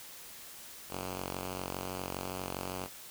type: ring-modulated tone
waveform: 5% pulse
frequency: 92.4 Hz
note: F#2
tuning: 2 cents flat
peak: -23 dBFS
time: 0.89-2.89 s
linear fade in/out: 50 ms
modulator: 23.7 Hz
effects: white hiss -49 dBFS RMS until 3.1 s